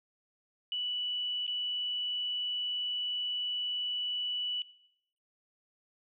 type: tone with dropouts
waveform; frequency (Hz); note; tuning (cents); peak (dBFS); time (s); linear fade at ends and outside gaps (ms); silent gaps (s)
sine; 2959; F#7; -1; -31; 0.72-4.62; 1; 1.466-1.478
effects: noise-tail reverb RT60 0.8 s tail -20 dB re dry